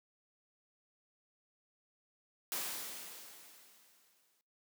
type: noise with exponential decay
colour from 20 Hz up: white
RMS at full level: -37 dBFS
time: 2.52-4.41 s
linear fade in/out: 0 ms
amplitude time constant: 410 ms
effects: noise-tail reverb RT60 0.3 s tail -21 dB re dry + high-pass 200 Hz 12 dB/octave